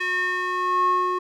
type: tone with band-pass filter sweep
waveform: square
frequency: 363.9 Hz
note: F#4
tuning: 29 cents flat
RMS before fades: -23 dBFS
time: 0-1.19 s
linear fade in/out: 10 ms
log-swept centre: 2100 to 850 Hz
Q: 4.3
effects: none